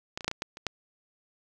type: clicks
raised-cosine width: 0.2 ms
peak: -16 / -22 / -18 / -10 / -16 / -14 / -25 / -11 dBFS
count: 8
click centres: 0.175 / 0.208 / 0.245 / 0.28 / 0.314 / 0.421 / 0.571 / 0.667 s
effects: none